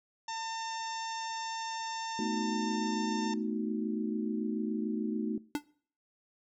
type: harmonic tone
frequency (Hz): 902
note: A5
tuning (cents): +43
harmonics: 1 / 2 / 3 / 4 / 5 / 6 / 7 / 8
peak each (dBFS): -36 / -46 / -49 / -48 / -53 / -45 / -49 / -51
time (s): 0.28-3.34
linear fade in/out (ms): 5
type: chord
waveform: sine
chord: B dominant seventh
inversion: third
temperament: equal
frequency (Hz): 220 / 246.9 / 311.1 / 370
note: A3 / B3 / D#4 / F#4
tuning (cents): 0 / 0 / 0 / 0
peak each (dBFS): -34 / -39 / -37 / -39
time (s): 2.19-5.38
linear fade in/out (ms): 2
type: tone with exponential decay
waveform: square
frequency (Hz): 293.7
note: D4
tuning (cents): 0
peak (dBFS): -26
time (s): 5.55-5.64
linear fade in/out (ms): 1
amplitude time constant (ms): 18
effects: noise-tail reverb RT60 0.5 s tail -22 dB re dry